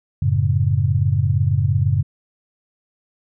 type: chord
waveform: sine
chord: F# minor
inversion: none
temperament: equal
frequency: 92.5 / 110 / 138.59 Hz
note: F#2 / A2 / C#3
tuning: 0 / 0 / 0 cents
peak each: -19 dBFS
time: 0.22-2.03 s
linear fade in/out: 5 ms
effects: none